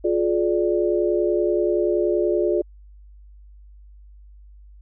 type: chord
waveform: sine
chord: D diminished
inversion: first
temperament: just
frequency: 352.4 / 422.9 / 587.3 Hz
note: F4 / Ab4 / D5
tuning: +16 / +31 / 0 cents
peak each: -20 / -23 / -24 dBFS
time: 0.04-2.62 s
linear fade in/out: 10 ms
effects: added 50 Hz sine -43 dBFS peak until 4.81 s